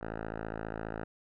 5% pulse tone with low-pass filter, 54.8 Hz, A1, 6 cents flat, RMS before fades -39 dBFS, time 0.01-1.04 s, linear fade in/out 5 ms, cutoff 1300 Hz, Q 2.1, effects none

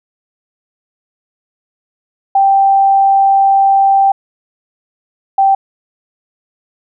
sine tone pair in turn, 784 / 780.7 Hz, G5 / G5, 0 / -7 cents, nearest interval unison, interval 7 cents, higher first, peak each -6 dBFS, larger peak neither, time 2.35-4.12 / 5.38-5.55 s, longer first, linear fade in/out 5 ms, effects none

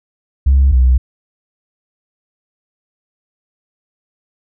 sine tone pair in turn, 67.7 / 63.35 Hz, C#2 / B1, -40 / +45 cents, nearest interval minor second, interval 115 cents, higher first, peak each -5 dBFS, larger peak neither, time 0.46-0.72 / 0.72-0.98 s, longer neither, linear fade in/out 10 ms, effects tanh soft clip ceiling -4 dBFS

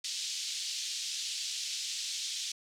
pink band-pass noise, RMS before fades -37 dBFS, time 0.04-2.52 s, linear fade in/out 5 ms, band 3300 to 7100 Hz, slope 24 dB/octave, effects none

